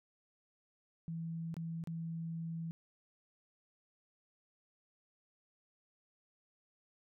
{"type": "tone with dropouts", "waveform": "sine", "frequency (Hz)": 164.81, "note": "E3", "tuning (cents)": 0, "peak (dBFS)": -38, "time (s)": [1.08, 2.71], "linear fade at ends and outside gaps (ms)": 0, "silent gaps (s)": [[1.542, 1.567], [1.839, 1.873]], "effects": []}